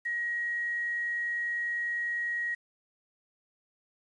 sine tone with quantisation, 1895 Hz, A#6, 28 cents sharp, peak -29 dBFS, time 0.05-2.55 s, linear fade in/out 10 ms, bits 9, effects resampled to 22050 Hz

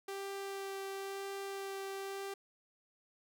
sawtooth tone with vibrato, 392 Hz, G4, in tune, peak -36 dBFS, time 0.08-2.34 s, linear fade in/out 5 ms, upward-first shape sine, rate 0.98 Hz, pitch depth 9 cents each way, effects none

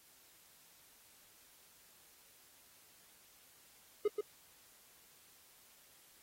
triangle tone with echo, 418.1 Hz, G#4, 12 cents sharp, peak -26 dBFS, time 4.05-4.08 s, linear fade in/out 5 ms, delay 130 ms, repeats 1, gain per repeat -5 dB, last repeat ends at 4.21 s, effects white hiss -64 dBFS RMS until 6.22 s + AAC 48 kbps

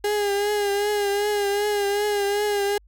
35% pulse tone with vibrato, 409.1 Hz, G#4, 26 cents flat, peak -19 dBFS, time 0.04-2.78 s, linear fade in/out 5 ms, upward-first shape triangle, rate 2.6 Hz, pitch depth 48 cents each way, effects added 50 Hz sine -51 dBFS peak until 2.87 s

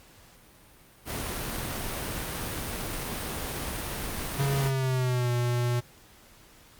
pink noise, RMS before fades -33 dBFS, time 1.05-4.72 s, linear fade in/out 50 ms
square tone with pitch glide, 138.59 to 121.35 Hz, C#3 to B2, 0 to -30 cents, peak -25 dBFS, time 4.38-5.81 s, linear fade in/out 20 ms, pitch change -230 cents, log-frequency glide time 4.53-5.31 s
effects pink hiss -55 dBFS RMS until 6.79 s + Opus 48 kbps

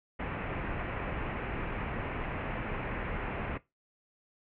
pink low-pass noise, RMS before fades -36 dBFS, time 0.19-3.58 s, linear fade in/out 10 ms, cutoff 2600 Hz, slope 48 dB/octave, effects noise-tail reverb RT60 0.2 s tail -18 dB re dry

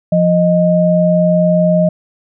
sine tone pair together, 174.3 / 621.1 Hz, F3 / D#5, -3 / -3 cents, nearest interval octave + minor seventh, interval 2200 cents, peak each -11 dBFS, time 0.12-1.89 s, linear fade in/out 5 ms, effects none

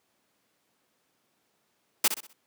white noise with echo, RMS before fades -21 dBFS, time 2.04-2.08 s, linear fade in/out 5 ms, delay 63 ms, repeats 4, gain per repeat -9 dB, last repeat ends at 2.332 s, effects pink hiss -72 dBFS RMS until 2.46 s + high-pass 200 Hz 12 dB/octave

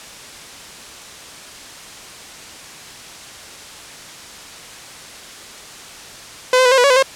sawtooth tone with pitch steps, 507 / 515 / 495.6 / 533 / 490.8 / 561 / 507 / 536 Hz, B4 / C5 / B4 / C5 / B4 / C#5 / B4 / C5, +45 / -28 / +6 / +32 / -11 / +21 / +45 / +42 cents, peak -6 dBFS, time 6.53-7.026 s, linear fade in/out 2 ms, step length 62 ms, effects white hiss -36 dBFS RMS until 7.15 s + low-pass 8000 Hz 12 dB/octave

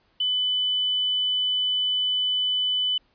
sine tone, 3000 Hz, F#7, 23 cents sharp, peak -21 dBFS, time 0.2-2.98 s, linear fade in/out 5 ms, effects pink hiss -65 dBFS RMS until 3.14 s + resampled to 11025 Hz

